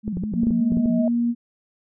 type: tone with vibrato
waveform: sine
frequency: 195.9 Hz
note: G3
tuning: 1 cent flat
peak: -24 dBFS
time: 0.03-1.06 s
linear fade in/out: 50 ms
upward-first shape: square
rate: 5.2 Hz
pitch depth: 150 cents each way
type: clicks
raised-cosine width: 3 ms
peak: -16 dBFS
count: 10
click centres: 0.079 / 0.171 / 0.237 / 0.338 / 0.434 / 0.47 / 0.507 / 0.721 / 0.771 / 0.858 s
type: tone with exponential growth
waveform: sine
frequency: 634 Hz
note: D#5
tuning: 32 cents sharp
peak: -22 dBFS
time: 0.34-1.08 s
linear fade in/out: 2 ms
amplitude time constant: 160 ms
type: tone with pitch glide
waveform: sine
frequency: 232.1 to 236.8 Hz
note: A#3 to A#3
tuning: -7 to +27 cents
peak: -18 dBFS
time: 0.34-1.35 s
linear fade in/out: 50 ms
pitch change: +34 cents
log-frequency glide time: 0.46-0.86 s
effects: none